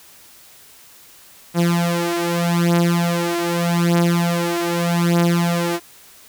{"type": "beating tone pair", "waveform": "sawtooth", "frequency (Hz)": [171.1, 171.92], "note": ["F3", "F3"], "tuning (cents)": [-35, -27], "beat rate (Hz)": 0.82, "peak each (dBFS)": -15, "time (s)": [1.54, 5.8], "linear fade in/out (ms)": 50, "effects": ["white hiss -46 dBFS RMS until 6.28 s"]}